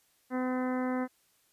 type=harmonic tone; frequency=254.4 Hz; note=C4; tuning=48 cents flat; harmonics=1 / 2 / 3 / 4 / 5 / 6 / 7 / 8; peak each=-30 / -36 / -40 / -42 / -44 / -46 / -47 / -48 dBFS; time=0.3-1.08 s; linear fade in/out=50 ms; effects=white hiss -69 dBFS RMS until 1.52 s + resampled to 32000 Hz